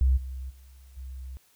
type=tone with level steps; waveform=sine; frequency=65 Hz; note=C2; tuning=11 cents flat; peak=-18 / -33 / -48 / -36 dBFS; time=0.01-1.37 s; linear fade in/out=0 ms; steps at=0.16 / 0.49 / 0.96 s; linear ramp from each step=20 ms; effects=white hiss -63 dBFS RMS until 1.55 s